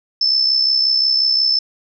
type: tone with amplitude modulation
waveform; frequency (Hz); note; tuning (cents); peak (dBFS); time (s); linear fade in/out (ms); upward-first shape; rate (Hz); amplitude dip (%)
sine; 5274; E8; 0; -10; 0.21-1.59; 5; sine; 65.6; 55
effects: none